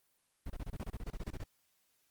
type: noise bursts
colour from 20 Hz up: brown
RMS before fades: -40 dBFS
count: 15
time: 0.46-1.439 s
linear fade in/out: 5 ms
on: 41 ms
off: 26 ms
effects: white hiss -75 dBFS RMS until 2.1 s + Opus 32 kbps